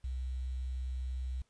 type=tone with quantisation; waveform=sine; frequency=63.9 Hz; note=C2; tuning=40 cents flat; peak=-34 dBFS; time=0.04-1.42 s; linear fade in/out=5 ms; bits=10; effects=pink hiss -75 dBFS RMS until 1.49 s + resampled to 22050 Hz